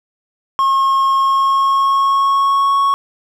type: tone with pitch glide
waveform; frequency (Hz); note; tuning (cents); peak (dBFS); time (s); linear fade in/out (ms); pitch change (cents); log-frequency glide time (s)
triangle; 1081 to 1107.5; C#6 to C#6; -44 to -2; -9; 0.59-2.94; 0; +42; 1.15-2.78
effects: none